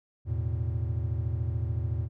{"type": "chord", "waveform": "triangle", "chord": "E suspended fourth", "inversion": "none", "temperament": "just", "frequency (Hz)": [82.41, 109.88, 123.61], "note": ["E2", "A2", "B2"], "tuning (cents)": [0, -2, 2], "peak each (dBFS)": [-29, -29, -32], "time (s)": [0.25, 2.09], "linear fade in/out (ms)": 50, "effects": []}